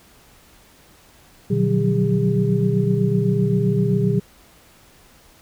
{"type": "tone cluster", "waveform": "sine", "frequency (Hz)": [122.4, 150.8, 179.9, 187.7, 405.2], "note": ["B2", "D3", "F#3", "F#3", "G#4"], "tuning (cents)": [-15, 46, -48, 25, -43], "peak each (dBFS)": [-21, -22, -25, -21, -23], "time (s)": [1.5, 4.2], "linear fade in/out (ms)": 10, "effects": ["pink hiss -51 dBFS RMS until 5.41 s"]}